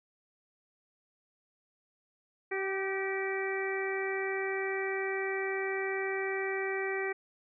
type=harmonic tone with a mistuned harmonic; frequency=385.8 Hz; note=G4; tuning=28 cents flat; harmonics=1 / 2 / 3 / 4 / 5 / 6; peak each=-33 / -41 / -45 / -42 / -37 / -40 dBFS; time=2.51-7.13 s; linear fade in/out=10 ms; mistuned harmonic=3; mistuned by=+34 cents; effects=none